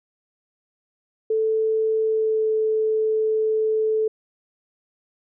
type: tone with pitch glide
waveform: sine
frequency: 440 to 436.5 Hz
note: A4 to A4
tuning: 0 to -14 cents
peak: -18 dBFS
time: 1.3-4.08 s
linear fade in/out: 5 ms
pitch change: -14 cents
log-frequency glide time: 2.03-2.5 s
effects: none